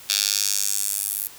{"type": "tone with high-pass filter sweep", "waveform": "10% pulse", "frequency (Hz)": 101, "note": "G#2", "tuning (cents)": -48, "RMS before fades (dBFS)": -24, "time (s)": [0.09, 1.28], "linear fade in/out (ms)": 10, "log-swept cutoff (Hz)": [4100, 12000], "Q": 1.7, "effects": ["white hiss -44 dBFS RMS until 1.38 s"]}